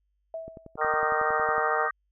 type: tone with exponential decay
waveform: sine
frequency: 652 Hz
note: E5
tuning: 19 cents flat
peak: -30 dBFS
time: 0.34-0.85 s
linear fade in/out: 2 ms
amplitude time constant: 110 ms
type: click train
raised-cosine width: 2 ms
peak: -29 dBFS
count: 13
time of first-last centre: 0.48-1.581 s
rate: 10.9 Hz
type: harmonic tone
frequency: 153.9 Hz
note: D#3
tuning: 19 cents flat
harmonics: 3 / 4 / 5 / 6 / 7 / 8 / 9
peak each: -31 / -32 / -30 / -35 / -35 / -33 / -34 dBFS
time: 0.77-1.9 s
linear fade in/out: 50 ms
type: chord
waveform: sine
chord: Eb major seventh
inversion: third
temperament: just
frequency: 1166.7 / 1244.5 / 1555.6 / 1866.8 Hz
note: D6 / Eb6 / G6 / Bb6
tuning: -12 / 0 / -14 / +2 cents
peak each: -35 / -32 / -32 / -33 dBFS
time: 0.81-1.91 s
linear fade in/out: 5 ms
effects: added 50 Hz sine -70 dBFS peak until 2.11 s